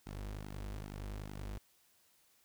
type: tone with flanger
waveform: sawtooth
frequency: 50.6 Hz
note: G#1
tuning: 44 cents flat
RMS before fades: -44 dBFS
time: 0.06-1.58 s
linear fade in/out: 5 ms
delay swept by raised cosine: 1.7 to 7.4 ms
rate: 2.4 Hz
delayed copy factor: -0.75
effects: white hiss -70 dBFS RMS until 2.44 s